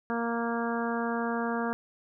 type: harmonic tone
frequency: 233.1 Hz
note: A#3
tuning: in tune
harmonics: 1 / 2 / 3 / 4 / 5 / 6 / 7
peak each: -31 / -34 / -36 / -37 / -38 / -39 / -39 dBFS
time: 0.1-1.73 s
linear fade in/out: 0 ms
effects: none